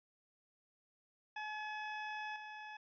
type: tone with level steps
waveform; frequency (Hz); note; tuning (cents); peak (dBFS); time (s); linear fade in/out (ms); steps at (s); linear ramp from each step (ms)
20% pulse; 852; G#5; +44; -36 / -42; 1.36-2.77; 5; 2.36; 2
effects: resampled to 11025 Hz